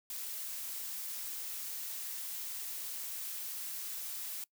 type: noise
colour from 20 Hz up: blue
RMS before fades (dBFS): -41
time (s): 0.1-4.44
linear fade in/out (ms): 2
effects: noise-tail reverb RT60 0.1 s tail -22 dB re dry